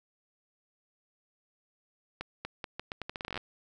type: accelerating click train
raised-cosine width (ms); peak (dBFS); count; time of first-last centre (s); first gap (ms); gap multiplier
0.3; -20; 17; 2.21-3.376; 240; 0.8
effects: none